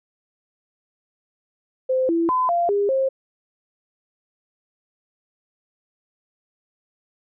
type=tone with pitch steps; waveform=sine; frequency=518 / 334.1 / 1015 / 691 / 405.1 / 533 Hz; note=C5 / E4 / B5 / F5 / G#4 / C5; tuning=-17 / +23 / +47 / -19 / -43 / +32 cents; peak=-17 dBFS; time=1.89-3.09 s; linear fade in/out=10 ms; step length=200 ms; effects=none